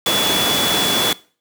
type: tone in noise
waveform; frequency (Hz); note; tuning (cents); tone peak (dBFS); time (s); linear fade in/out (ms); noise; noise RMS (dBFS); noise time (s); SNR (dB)
sine; 3420; A7; -50; -18; 0.06-1.13; 2; pink; -18; 0.06-1.13; -3
effects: noise-tail reverb RT60 0.4 s tail -21 dB re dry + high-pass 200 Hz 12 dB/octave